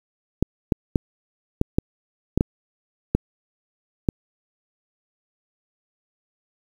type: clicks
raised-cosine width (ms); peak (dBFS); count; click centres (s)
3; -4; 9; 0.426 / 0.722 / 0.958 / 1.614 / 1.785 / 2.376 / 2.409 / 3.15 / 4.088
effects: 7-bit